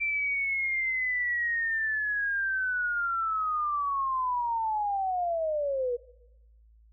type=linear sweep; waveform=sine; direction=down; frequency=2349 to 472.9 Hz; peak=-26 dBFS; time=0-5.97 s; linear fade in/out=20 ms; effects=noise-tail reverb RT60 1.0 s tail -22 dB re dry + added 55 Hz sine -55 dBFS peak until 6.92 s